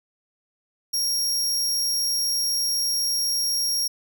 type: tone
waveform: sawtooth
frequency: 5588 Hz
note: F8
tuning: in tune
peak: -19 dBFS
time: 0.93-3.88 s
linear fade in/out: 10 ms
effects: none